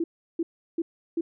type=tone bursts; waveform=sine; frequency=333.2 Hz; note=E4; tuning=19 cents sharp; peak=-23 dBFS; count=4; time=0-1.21 s; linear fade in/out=5 ms; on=40 ms; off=350 ms; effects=none